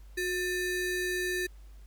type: ring-modulated tone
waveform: square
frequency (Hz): 1071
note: C6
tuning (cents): +40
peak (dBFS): -27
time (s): 0.17-1.47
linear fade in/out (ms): 10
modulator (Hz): 707
effects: added 50 Hz sine -47 dBFS peak until 1.86 s + pink hiss -65 dBFS RMS until 1.86 s